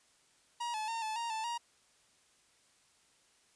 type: tone with pitch steps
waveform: 45% pulse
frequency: 951 / 863 / 913 / 870 / 933 / 881 / 944 Hz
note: A#5 / A5 / A#5 / A5 / A#5 / A5 / A#5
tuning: +34 / -34 / -36 / -20 / +1 / +2 / +22 cents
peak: -35 dBFS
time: 0.6-1.58 s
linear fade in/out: 10 ms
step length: 140 ms
effects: white hiss -68 dBFS RMS until 3.55 s + resampled to 22050 Hz